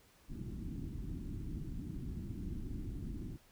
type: low-pass noise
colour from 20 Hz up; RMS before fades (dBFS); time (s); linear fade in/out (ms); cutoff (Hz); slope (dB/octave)
pink; -42; 0.28-3.38; 50; 330; 48
effects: pink hiss -66 dBFS RMS until 3.51 s